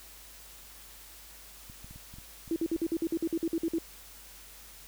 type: clicks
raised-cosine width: 5 ms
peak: -36 dBFS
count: 8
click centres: 1.699 / 1.845 / 1.91 / 1.96 / 2.14 / 2.185 / 2.478 / 2.761 s
type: tone bursts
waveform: sine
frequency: 329.6 Hz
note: E4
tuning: in tune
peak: -26 dBFS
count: 13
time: 2.51-3.785 s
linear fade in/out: 2 ms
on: 51 ms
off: 51 ms
effects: added 50 Hz sine -56 dBFS peak until 4.87 s + white hiss -51 dBFS RMS until 4.87 s